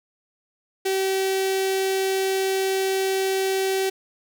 sawtooth tone with notch filter, 383.5 Hz, G4, 38 cents flat, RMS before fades -23 dBFS, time 0.85-3.9 s, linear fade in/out 10 ms, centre 1100 Hz, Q 1.2, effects none

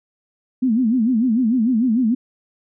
sine tone with vibrato, 236.9 Hz, A#3, 28 cents sharp, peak -14 dBFS, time 0.62-2.15 s, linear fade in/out 10 ms, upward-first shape sine, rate 6.7 Hz, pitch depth 180 cents each way, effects none

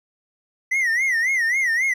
triangle tone with vibrato, 1975.5 Hz, B6, in tune, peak -16 dBFS, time 0.71-1.94 s, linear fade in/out 10 ms, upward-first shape sine, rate 3.7 Hz, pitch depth 160 cents each way, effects none

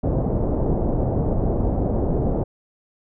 pink low-pass noise, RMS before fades -21 dBFS, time 0.03-2.44 s, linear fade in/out 10 ms, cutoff 660 Hz, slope 24 dB/octave, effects none

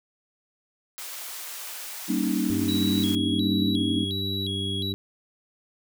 white high-pass noise, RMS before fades -37 dBFS, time 0.98-3.15 s, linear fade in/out 0 ms, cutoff 600 Hz, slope 12 dB/octave
sine chord, Eb dominant seventh, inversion first, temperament just, 194.45 / 233.3 / 280 / 311.1 Hz, G3 / Bb3 / Db4 / Eb4, -14 / +2 / +18 / 0 cents, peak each -28 dBFS, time 2.08-4.05 s, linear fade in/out 20 ms
harmonic tone, 98 Hz, G2, in tune, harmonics 1 / 2 / 3 / 4, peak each -31 / -34 / -36 / -37 dBFS, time 2.5-4.94 s, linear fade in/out 0 ms
triangle tone with vibrato, 3601 Hz, A7, 39 cents sharp, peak -28 dBFS, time 2.68-4.93 s, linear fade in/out 10 ms, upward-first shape square, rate 1.4 Hz, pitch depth 140 cents each way
effects none

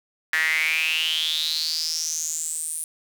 sawtooth tone with high-pass filter sweep, 158.9 Hz, D#3, 37 cents sharp, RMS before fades -25 dBFS, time 0.33-2.84 s, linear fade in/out 0 ms, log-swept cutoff 1800 to 9900 Hz, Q 9.2, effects none

